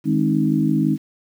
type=harmonic tone with a mistuned harmonic; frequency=51.91 Hz; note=G#1; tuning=in tune; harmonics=3 / 4 / 5 / 6; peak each=-21 / -21 / -21 / -21 dBFS; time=0.04-0.98 s; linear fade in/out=50 ms; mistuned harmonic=5; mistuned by=+40 cents; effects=8-bit